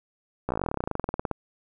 slowing click train, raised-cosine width 1 ms, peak -13 dBFS, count 26, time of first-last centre 0.49-1.313 s, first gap 15 ms, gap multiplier 1.06, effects none

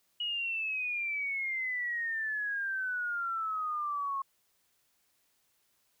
sine exponential sweep, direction down, 2914 to 1084 Hz, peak -31 dBFS, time 0.2-4.22 s, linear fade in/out 5 ms, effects white hiss -73 dBFS RMS until 6 s

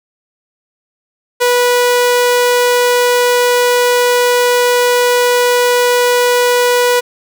sawtooth tone, 489.6 Hz, B4, 15 cents flat, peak -5 dBFS, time 1.4-7.01 s, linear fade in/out 20 ms, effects none

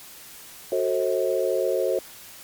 sine chord, F# diminished seventh, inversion none, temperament just, 370 / 444 / 532.8 / 639.4 Hz, F#4 / A4 / C5 / Eb5, 0 / +16 / +31 / +47 cents, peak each -26 / -27 / -24 / -29 dBFS, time 0.72-1.99 s, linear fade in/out 2 ms, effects white hiss -44 dBFS RMS until 2.43 s + MP3 96 kbps

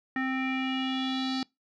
square tone with low-pass filter sweep, 262.2 Hz, C4, 4 cents sharp, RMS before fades -30 dBFS, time 0.16-1.43 s, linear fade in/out 2 ms, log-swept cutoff 1900 to 4500 Hz, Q 5.4, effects noise-tail reverb RT60 0.2 s tail -25 dB re dry

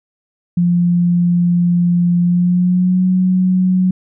sine tone with pitch glide, 174.61 to 184.46 Hz, F3 to F#3, 0 to -5 cents, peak -10 dBFS, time 0.57-3.91 s, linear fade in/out 5 ms, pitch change +95 cents, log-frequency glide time 2.21-3.05 s, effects none

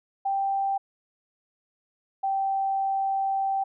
sine tone pair in turn, 785 / 779.1 Hz, G5 / G5, +2 / -11 cents, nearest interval unison, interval 13 cents, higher first, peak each -23 dBFS, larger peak neither, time 0.25-0.78 / 2.23-3.64 s, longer second, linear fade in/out 10 ms, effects none

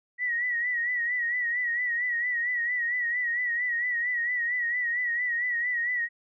sine tone with vibrato, 1928 Hz, B6, 42 cents flat, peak -25 dBFS, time 0.18-6.09 s, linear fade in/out 50 ms, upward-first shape sine, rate 4.4 Hz, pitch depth 63 cents each way, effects none

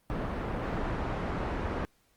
pink low-pass noise, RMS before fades -33 dBFS, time 0.1-1.85 s, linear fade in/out 0 ms, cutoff 1400 Hz, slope 12 dB/octave, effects pink hiss -69 dBFS RMS until 2.16 s + Opus 32 kbps

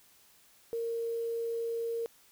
sine tone with quantisation, 462.2 Hz, A#4, 15 cents flat, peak -31 dBFS, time 0.73-2.06 s, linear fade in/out 0 ms, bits 9, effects white hiss -62 dBFS RMS until 2.31 s

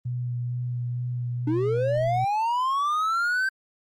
sine tone with vibrato, 122.4 Hz, B2, 15 cents flat, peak -26 dBFS, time 0.05-2.25 s, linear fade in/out 10 ms, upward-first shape sine, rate 2.2 Hz, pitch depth 14 cents each way
triangle linear sweep, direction up, 290.5 to 1568 Hz, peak -20 dBFS, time 1.47-3.49 s, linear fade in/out 5 ms
effects Opus 24 kbps

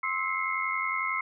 sine tone cluster, 1057 / 1303 / 2068 / 2159 Hz, C6 / E6 / C7 / C#7, +17 / -20 / -21 / -46 cents, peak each -33 / -33 / -34 / -31 dBFS, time 0.03-1.21 s, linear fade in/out 5 ms, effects none

